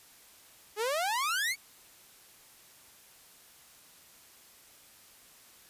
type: exponential sweep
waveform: sawtooth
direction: up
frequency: 403.4 to 2297 Hz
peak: -25 dBFS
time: 0.76-1.56 s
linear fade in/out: 50 ms
effects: white hiss -57 dBFS RMS until 5.69 s + resampled to 32000 Hz